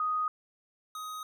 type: tone pair in turn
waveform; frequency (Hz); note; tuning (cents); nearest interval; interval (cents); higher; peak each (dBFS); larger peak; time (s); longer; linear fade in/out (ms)
sine / square; 1246 / 1254.7; D#6 / D#6; +2 / +14; unison; 12; second; -27 / -38; first; 0-0.28 / 0.95-1.23; neither; 2
effects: none